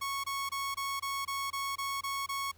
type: tone bursts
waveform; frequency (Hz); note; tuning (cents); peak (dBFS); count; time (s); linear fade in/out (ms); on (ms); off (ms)
sawtooth; 1104; C#6; -7; -29; 10; 0.01-2.517; 10; 230; 23
effects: added 85 Hz sine -61 dBFS peak until 2.57 s + pink hiss -65 dBFS RMS until 2.57 s